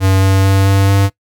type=tone with pitch steps; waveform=square; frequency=95.7 / 96.42 / 97.15 / 97.88 / 98.62 Hz; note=G2 / G2 / G2 / G2 / G2; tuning=-41 / -28 / -15 / -2 / +11 cents; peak=-9 dBFS; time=0-1.1 s; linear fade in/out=50 ms; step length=220 ms; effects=noise-tail reverb RT60 0.1 s tail -20 dB re dry